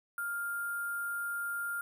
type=tone with sample-and-hold; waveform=sine; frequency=1401 Hz; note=F6; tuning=5 cents sharp; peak=-33 dBFS; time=0.18-1.81 s; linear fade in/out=2 ms; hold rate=11025 Hz; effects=none